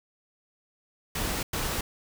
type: noise bursts at uneven times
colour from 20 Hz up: pink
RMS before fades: -30 dBFS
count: 2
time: 1.15-1.43 / 1.53-1.81 s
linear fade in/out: 5 ms
effects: none